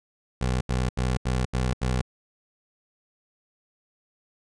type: tone bursts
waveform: 20% pulse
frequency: 63 Hz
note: B1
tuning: 35 cents sharp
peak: -18 dBFS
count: 6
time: 0.41-2.015 s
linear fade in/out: 5 ms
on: 200 ms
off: 81 ms
effects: resampled to 22050 Hz